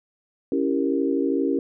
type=chord; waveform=sine; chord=C# diminished seventh; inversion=none; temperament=equal; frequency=277.2 / 329.6 / 392 / 466.2 Hz; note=C#4 / E4 / G4 / Bb4; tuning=0 / 0 / 0 / 0 cents; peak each=-23 / -26 / -26 / -28 dBFS; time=0.52-1.59 s; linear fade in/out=2 ms; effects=none